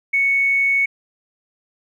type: tone with tanh clipping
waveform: triangle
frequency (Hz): 2217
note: C#7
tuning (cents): 0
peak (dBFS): -14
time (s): 0.13-0.86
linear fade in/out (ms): 10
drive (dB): 3
effects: none